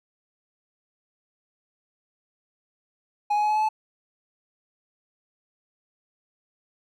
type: tone with pitch steps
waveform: triangle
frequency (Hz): 830.6 / 837.8 / 845.1 / 852.5 / 859.9 / 867.4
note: G#5 / G#5 / G#5 / G#5 / A5 / A5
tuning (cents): 0 / +15 / +30 / +45 / -40 / -25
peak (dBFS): -18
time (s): 3.3-3.69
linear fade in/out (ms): 10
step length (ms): 65
effects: none